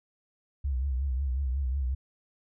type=tone with vibrato; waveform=sine; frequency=66.3 Hz; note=C2; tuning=23 cents sharp; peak=-26 dBFS; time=0.64-1.95 s; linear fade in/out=10 ms; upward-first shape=triangle; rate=5.5 Hz; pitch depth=140 cents each way; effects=none